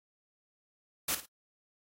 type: noise with echo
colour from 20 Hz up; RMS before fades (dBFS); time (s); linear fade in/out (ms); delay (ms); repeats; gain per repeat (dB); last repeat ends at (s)
white; -31; 1.08-1.15; 5; 54; 2; -11; 1.258
effects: AAC 48 kbps